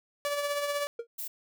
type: tone with tremolo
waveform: sawtooth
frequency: 577 Hz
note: D5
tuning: 31 cents flat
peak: -23 dBFS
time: 0.25-0.87 s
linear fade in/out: 0 ms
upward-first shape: triangle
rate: 16 Hz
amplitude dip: 50%
type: tone with exponential decay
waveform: triangle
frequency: 466.2 Hz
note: A#4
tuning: in tune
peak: -27 dBFS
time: 0.99-1.07 s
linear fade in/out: 5 ms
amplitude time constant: 17 ms
type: noise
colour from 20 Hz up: violet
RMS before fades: -37 dBFS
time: 1.18-1.28 s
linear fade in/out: 10 ms
effects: none